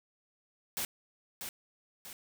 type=noise with echo; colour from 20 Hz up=white; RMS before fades=-35 dBFS; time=0.77-0.85 s; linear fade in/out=0 ms; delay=640 ms; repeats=2; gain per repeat=-6 dB; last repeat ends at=2.13 s; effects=none